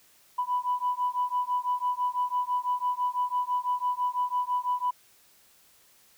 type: beating tone pair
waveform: sine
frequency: 987.8 / 993.8 Hz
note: B5 / B5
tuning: 0 / +11 cents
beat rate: 6 Hz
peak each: -28 dBFS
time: 0.38-4.91 s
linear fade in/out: 10 ms
effects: tanh soft clip ceiling -18 dBFS + white hiss -60 dBFS RMS until 6.17 s